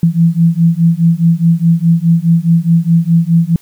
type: beating tone pair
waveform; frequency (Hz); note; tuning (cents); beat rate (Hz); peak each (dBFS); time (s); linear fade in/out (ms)
sine; 164.81 / 169.61; E3 / E3; 0 / +50; 4.8; -10; 0.03-3.56; 2
effects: white hiss -48 dBFS RMS until 3.61 s